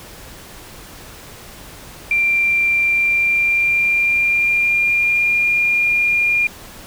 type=tone with pitch glide; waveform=sine; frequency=2367 to 2411 Hz; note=D7 to D7; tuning=+13 to +45 cents; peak=-13 dBFS; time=2.11-6.47 s; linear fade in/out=2 ms; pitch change=+32 cents; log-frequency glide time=2.78-5.46 s; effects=pink hiss -38 dBFS RMS until 6.86 s